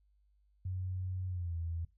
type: tone with pitch glide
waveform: sine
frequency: 92.5 to 83.37 Hz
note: F#2 to E2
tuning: 0 to +20 cents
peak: -35 dBFS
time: 0.65-1.85 s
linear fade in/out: 5 ms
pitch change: -180 cents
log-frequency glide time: 1.28-1.56 s
effects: noise-tail reverb RT60 0.2 s tail -18 dB re dry + added 50 Hz sine -67 dBFS peak until 1.97 s